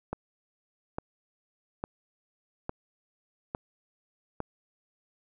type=click train; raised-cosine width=1 ms; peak=-18 dBFS; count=6; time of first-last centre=0.13-4.404 s; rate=1.17 Hz; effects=none